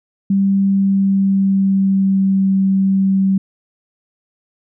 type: tone with pitch glide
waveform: sine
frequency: 196 to 192.97 Hz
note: G3 to G3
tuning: 0 to -27 cents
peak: -11 dBFS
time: 0.3-3.38 s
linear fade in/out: 5 ms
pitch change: -27 cents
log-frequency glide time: 0.6-2.36 s
effects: none